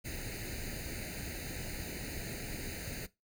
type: noise with comb filter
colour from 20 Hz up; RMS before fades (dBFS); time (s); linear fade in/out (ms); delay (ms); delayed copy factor
pink; -41; 0.04-3.07; 20; 0.45; +0.9
effects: noise-tail reverb RT60 0.2 s tail -18 dB re dry